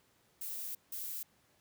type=noise bursts at uneven times; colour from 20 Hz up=violet; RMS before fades=-41 dBFS; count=2; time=0.41-0.75 / 0.92-1.23 s; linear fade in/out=5 ms; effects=pink hiss -70 dBFS RMS until 1.6 s + high-pass 80 Hz 12 dB/octave